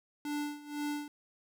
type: tone with tremolo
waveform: square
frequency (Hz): 293.7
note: D4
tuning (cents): 0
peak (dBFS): -33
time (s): 0.25-1.08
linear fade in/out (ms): 2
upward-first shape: sine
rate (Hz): 2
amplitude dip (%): 85
effects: none